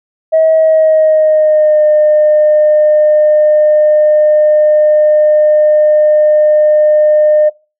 sine tone with pitch glide, 639 to 606.6 Hz, D#5 to D#5, +46 to -44 cents, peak -4 dBFS, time 0.32-7.5 s, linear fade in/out 20 ms, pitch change -90 cents, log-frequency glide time 0.54-1.84 s, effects noise-tail reverb RT60 0.3 s tail -20 dB re dry + tanh soft clip ceiling -1 dBFS

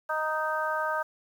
harmonic tone, 311.1 Hz, D#4, in tune, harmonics 2 / 3 / 4 / 5, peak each -32 / -32 / -32 / -32 dBFS, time 0.09-1.03 s, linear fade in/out 10 ms, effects 9-bit

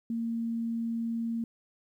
sine tone, 230.1 Hz, A#3, 22 cents flat, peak -29 dBFS, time 0.1-1.44 s, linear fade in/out 2 ms, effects 11-bit

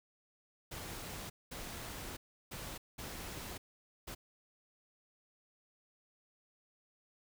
pink noise bursts at uneven times, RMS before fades -45 dBFS, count 5, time 0.71-1.3 / 1.51-2.17 / 2.51-2.78 / 2.98-3.58 / 4.07-4.15 s, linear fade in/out 10 ms, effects none

